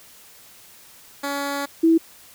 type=tone pair in turn; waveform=10% pulse / sine; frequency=282 / 327.4 Hz; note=C#4 / E4; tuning=+30 / -12 cents; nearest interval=minor third; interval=258 cents; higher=second; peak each=-16 / -12 dBFS; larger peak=second; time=1.23-1.66 / 1.83-1.98 s; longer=first; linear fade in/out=10 ms; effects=white hiss -48 dBFS RMS until 2.34 s

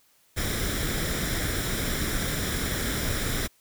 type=noise with comb filter; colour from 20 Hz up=pink; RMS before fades=-28 dBFS; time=0.36-3.48 s; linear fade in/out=20 ms; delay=0.55 ms; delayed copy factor=+0.6; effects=white hiss -63 dBFS RMS until 3.6 s

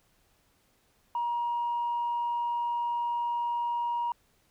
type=tone; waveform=sine; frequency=950 Hz; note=A#5; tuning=33 cents sharp; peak=-26 dBFS; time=1.15-4.12 s; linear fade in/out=2 ms; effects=tanh soft clip ceiling -24 dBFS + pink hiss -68 dBFS RMS until 4.5 s

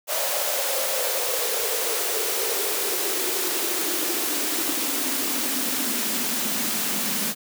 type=noise with high-pass filter sweep; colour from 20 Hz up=white; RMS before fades=-25 dBFS; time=0.07-7.35 s; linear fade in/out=50 ms; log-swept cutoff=600 to 200 Hz; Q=6.7; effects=none

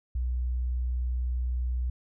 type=tone; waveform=sine; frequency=61.74 Hz; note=B1; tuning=in tune; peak=-26 dBFS; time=0.15-1.9 s; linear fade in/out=5 ms; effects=none

